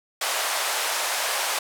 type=band-pass noise; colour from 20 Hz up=pink; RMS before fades=-26 dBFS; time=0.21-1.59 s; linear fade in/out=5 ms; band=610 to 13000 Hz; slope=24 dB/octave; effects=none